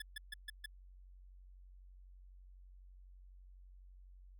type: tone bursts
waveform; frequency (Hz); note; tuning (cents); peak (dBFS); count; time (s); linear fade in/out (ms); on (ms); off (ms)
25% pulse; 1726; A6; -34; -38; 5; 0-0.66; 5; 20; 140
effects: added 46 Hz sine -55 dBFS peak until 4.39 s